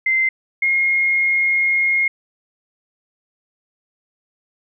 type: tone pair in turn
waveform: sine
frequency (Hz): 2078 / 2145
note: C7 / C7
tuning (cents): -12 / +42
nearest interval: minor second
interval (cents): 54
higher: second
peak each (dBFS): -14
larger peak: neither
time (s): 0.06-0.29 / 0.62-2.08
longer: second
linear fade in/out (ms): 5
effects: none